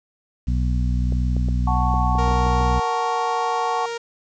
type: harmonic tone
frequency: 61.5 Hz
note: B1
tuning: 7 cents flat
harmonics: 1 / 2 / 3 / 4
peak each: -19 / -25 / -29 / -31 dBFS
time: 0.47-2.8 s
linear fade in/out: 10 ms
type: clicks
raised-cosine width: 2 ms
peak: -19 dBFS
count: 9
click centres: 1.124 / 1.366 / 1.486 / 1.94 / 2.153 / 2.279 / 2.313 / 2.466 / 2.61 s
type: chord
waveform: sine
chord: F# minor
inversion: none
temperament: equal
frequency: 740 / 880 / 1108.7 Hz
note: F#5 / A5 / C#6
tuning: 0 / 0 / 0 cents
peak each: -25 dBFS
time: 1.67-3.86 s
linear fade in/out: 5 ms
type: tone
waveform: sawtooth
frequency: 466.2 Hz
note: A#4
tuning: in tune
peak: -22 dBFS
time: 2.18-3.98 s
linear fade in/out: 10 ms
effects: resampled to 16000 Hz + 8-bit